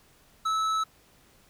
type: tone with tanh clipping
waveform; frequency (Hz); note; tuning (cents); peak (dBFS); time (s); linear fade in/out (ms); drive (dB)
sine; 1304; E6; -19; -26; 0.45-0.84; 10; 11
effects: pink hiss -60 dBFS RMS until 1.49 s